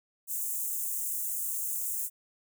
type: high-pass noise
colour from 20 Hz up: white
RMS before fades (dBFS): -33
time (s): 0.27-2.1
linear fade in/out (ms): 50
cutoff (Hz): 6900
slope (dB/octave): 48
effects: none